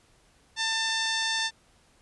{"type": "harmonic tone", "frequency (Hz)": 894, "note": "A5", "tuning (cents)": 27, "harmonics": [1, 2, 3, 4, 5, 6, 7, 8, 9, 10], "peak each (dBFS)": [-35, -30, -38, -31, -35, -35, -38, -46, -47, -46], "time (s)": [0.56, 1.51], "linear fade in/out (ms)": 50, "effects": ["pink hiss -62 dBFS RMS until 2.01 s", "resampled to 24000 Hz"]}